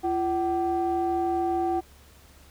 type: ring-modulated tone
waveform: triangle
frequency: 208.6 Hz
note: G#3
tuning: 8 cents sharp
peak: -18 dBFS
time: 0.03-1.81 s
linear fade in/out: 20 ms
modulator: 551 Hz
effects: added 70 Hz sine -53 dBFS peak until 2.5 s + pink hiss -55 dBFS RMS until 2.5 s